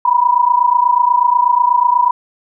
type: tone pair together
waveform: sine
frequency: 963.8 / 992 Hz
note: B5 / B5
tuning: -43 / +7 cents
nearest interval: unison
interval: 50 cents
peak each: -12 dBFS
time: 0.05-2.11 s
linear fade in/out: 5 ms
effects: none